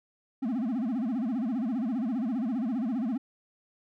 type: tone with vibrato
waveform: triangle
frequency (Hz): 240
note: B3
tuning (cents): -49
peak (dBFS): -25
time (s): 0.42-3.18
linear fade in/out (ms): 10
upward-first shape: sine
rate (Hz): 15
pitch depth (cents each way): 230
effects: none